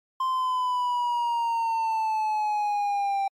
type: exponential sweep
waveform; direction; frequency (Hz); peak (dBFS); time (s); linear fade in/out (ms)
triangle; down; 1046.5 to 784; -21; 0.2-3.28; 5
effects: MP3 64 kbps